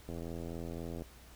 click train, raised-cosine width 2 ms, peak -29 dBFS, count 79, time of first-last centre 0.09-1.021 s, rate 83.8 Hz, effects added 60 Hz sine -56 dBFS peak until 1.35 s + pink hiss -58 dBFS RMS until 1.35 s

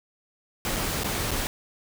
pink noise with dropouts, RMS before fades -28 dBFS, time 0.65-1.47 s, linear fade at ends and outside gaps 0 ms, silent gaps 0.762-0.766 / 1.035-1.044 / 1.308-1.315 s, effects none

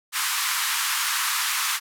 pink band-pass noise, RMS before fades -25 dBFS, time 0.12-1.8 s, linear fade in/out 50 ms, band 1000 to 15000 Hz, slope 48 dB/octave, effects none

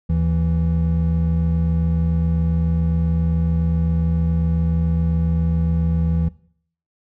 triangle tone pair together, 78 / 165.28 Hz, D#2 / E3, +5 / +5 cents, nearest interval octave + minor second, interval 1300 cents, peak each -17 dBFS, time 0.09-6.29 s, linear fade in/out 10 ms, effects noise-tail reverb RT60 0.6 s tail -20 dB re dry

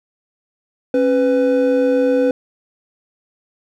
triangle tone pair together, 272.4 / 499.6 Hz, C#4 / B4, -30 / +20 cents, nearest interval major seventh, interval 1050 cents, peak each -15 / -12 dBFS, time 0.94-2.31 s, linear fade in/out 2 ms, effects none

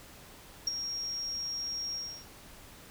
sine tone with ADSR envelope, 5588 Hz, F8, in tune, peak -22 dBFS, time 0.67-2.26 s, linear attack 6 ms, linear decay 15 ms, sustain -11 dB, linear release 320 ms, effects tanh soft clip ceiling -23 dBFS + pink hiss -52 dBFS RMS until 2.9 s

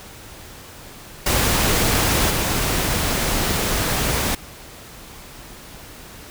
pink noise with level steps, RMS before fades -18 / -21 dBFS, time 1.26-4.35 s, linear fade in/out 5 ms, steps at 2.3 s, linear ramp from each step 2 ms, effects pink hiss -40 dBFS RMS until 6.3 s

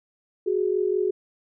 sine tone pair together, 370 / 415.3 Hz, F#4 / G#4, 0 / 0 cents, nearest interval major second, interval 200 cents, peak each -23 / -24 dBFS, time 0.46-1.11 s, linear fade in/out 10 ms, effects none

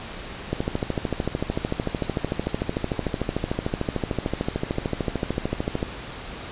click train, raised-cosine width 2 ms, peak -10 dBFS, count 72, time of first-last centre 0.53-5.829 s, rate 13.4 Hz, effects pink hiss -36 dBFS RMS until 6.51 s + resampled to 8000 Hz

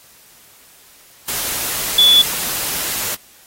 sine tone in noise, 3445 Hz, A7, 37 cents flat, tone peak -7 dBFS, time 1.98-2.22 s, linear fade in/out 5 ms, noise white, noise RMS -22 dBFS, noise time 1.28-3.15 s, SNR +12 dB, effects white hiss -47 dBFS RMS until 3.46 s + AAC 48 kbps

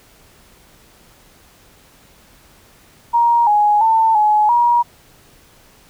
sine tone with pitch steps, 941 / 834 / 894 / 846 / 954 Hz, A#5 / G#5 / A5 / G#5 / A#5, +16 / +7 / +27 / +32 / +40 cents, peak -10 dBFS, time 3.13-4.83 s, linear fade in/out 20 ms, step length 340 ms, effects pink hiss -49 dBFS RMS until 5.89 s

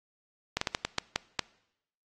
slowing click train, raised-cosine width 0.2 ms, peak -10 dBFS, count 8, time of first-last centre 0.57-1.393 s, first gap 44 ms, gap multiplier 1.32, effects noise-tail reverb RT60 0.8 s tail -22 dB re dry + AAC 32 kbps

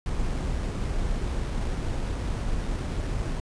brown noise with sample-and-hold, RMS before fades -28 dBFS, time 0.06-3.4 s, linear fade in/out 2 ms, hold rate 7350 Hz, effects resampled to 22050 Hz

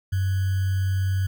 sine tone with sample-and-hold, 95 Hz, F#2, 46 cents sharp, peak -20 dBFS, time 0.12-1.27 s, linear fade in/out 10 ms, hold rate 1575 Hz, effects none

